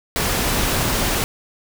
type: noise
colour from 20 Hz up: pink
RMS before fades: -20 dBFS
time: 0.16-1.24 s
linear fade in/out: 0 ms
effects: none